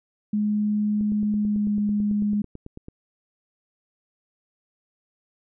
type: tone with pitch glide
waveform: sine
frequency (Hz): 209.6 to 207.3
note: G#3 to G#3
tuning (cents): +16 to -3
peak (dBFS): -20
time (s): 0.33-2.42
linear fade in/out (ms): 5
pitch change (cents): -19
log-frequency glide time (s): 1.32-1.73
type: click train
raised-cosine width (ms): 3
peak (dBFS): -25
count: 18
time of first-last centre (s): 1.01-2.884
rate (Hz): 9.07
effects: none